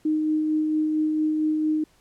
sine tone with tremolo, 309.2 Hz, D#4, 11 cents flat, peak -19 dBFS, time 0.05-1.84 s, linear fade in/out 5 ms, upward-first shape sine, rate 4.4 Hz, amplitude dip 25%, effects pink hiss -61 dBFS RMS until 2 s + low-pass 12000 Hz 12 dB/octave

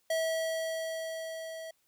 square tone with level ramp, 648 Hz, E5, 30 cents flat, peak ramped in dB -28 to -41 dBFS, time 0.1-1.71 s, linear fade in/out 5 ms, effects white hiss -73 dBFS RMS until 1.87 s

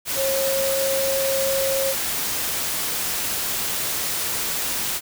sine tone in noise, 541 Hz, C#5, 42 cents flat, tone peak -21 dBFS, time 0.15-1.95 s, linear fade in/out 50 ms, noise white, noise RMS -25 dBFS, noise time 0.05-5.01 s, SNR +1 dB, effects none

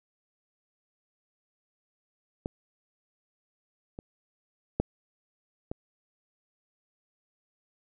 clicks, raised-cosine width 2 ms, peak -18 / -26 / -11 / -20 dBFS, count 4, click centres 2.459 / 3.989 / 4.8 / 5.715 s, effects none

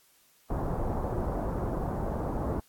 pink low-pass noise, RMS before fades -31 dBFS, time 0.5-2.6 s, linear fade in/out 5 ms, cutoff 980 Hz, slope 24 dB/octave, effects white hiss -63 dBFS RMS until 2.68 s + AAC 64 kbps

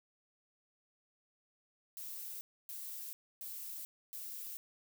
violet noise bursts, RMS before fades -45 dBFS, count 4, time 1.97-4.57 s, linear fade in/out 0 ms, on 440 ms, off 280 ms, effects none

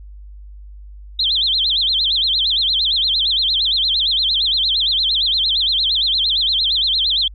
sine tone with vibrato, 3599 Hz, A7, 38 cents sharp, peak -14 dBFS, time 1.19-7.28 s, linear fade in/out 5 ms, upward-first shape sine, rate 8.7 Hz, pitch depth 270 cents each way, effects added 50 Hz sine -34 dBFS peak until 7.34 s

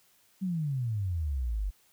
sine exponential sweep, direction down, 196 to 45.69 Hz, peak -28 dBFS, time 0.41-1.71 s, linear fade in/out 20 ms, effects white hiss -65 dBFS RMS until 1.92 s

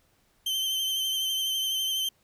40% pulse tone with vibrato, 3105 Hz, G7, 17 cents flat, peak -25 dBFS, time 0.46-2.09 s, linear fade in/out 5 ms, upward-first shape sine, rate 12 Hz, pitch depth 30 cents each way, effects pink hiss -67 dBFS RMS until 2.23 s

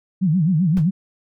sine tone with vibrato, 170 Hz, F3, 46 cents flat, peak -14 dBFS, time 0.21-0.91 s, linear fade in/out 20 ms, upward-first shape sine, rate 7.7 Hz, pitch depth 220 cents each way
brown noise with exponential decay, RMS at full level -24 dBFS, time 0.77-0.88 s, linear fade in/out 0 ms, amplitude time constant 23 ms
effects none

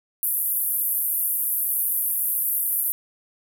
white band-pass noise, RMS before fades -24 dBFS, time 0.23-2.92 s, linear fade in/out 0 ms, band 11000 to 14000 Hz, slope 48 dB/octave, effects none

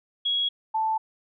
sine tone pair in turn, 3322 / 879.9 Hz, G#7 / A5, 0 / 0 cents, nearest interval octave + major seventh, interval 2300 cents, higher first, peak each -22 dBFS, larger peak neither, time 0.25-0.49 / 0.74-0.98 s, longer neither, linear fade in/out 10 ms, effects none

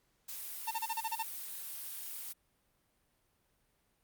blue noise, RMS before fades -43 dBFS, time 0.28-2.33 s, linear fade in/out 10 ms
45% pulse tone bursts, 901 Hz, A5, 41 cents sharp, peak -33 dBFS, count 8, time 0.67-1.231 s, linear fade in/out 10 ms, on 43 ms, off 31 ms
effects pink hiss -75 dBFS RMS until 4.03 s + Opus 48 kbps

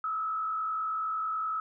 sine tone with frequency modulation, 1294 Hz, E6, 32 cents flat, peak -29 dBFS, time 0.04-1.6 s, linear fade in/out 2 ms, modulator 49.3 Hz, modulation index 0.67, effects none

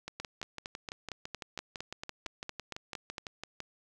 two click trains, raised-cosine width 0.2 ms, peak -22 / -21 dBFS, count 22 / 14, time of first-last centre 0.08-3.603 / 0.2-3.182 s, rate 5.96 / 4.36 Hz, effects none

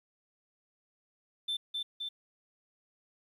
sine tone with echo, 3546 Hz, A7, 13 cents sharp, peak -28 dBFS, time 1.48-1.57 s, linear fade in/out 10 ms, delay 260 ms, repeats 2, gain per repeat -3 dB, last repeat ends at 2.09 s, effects tanh soft clip ceiling -30 dBFS + 11-bit

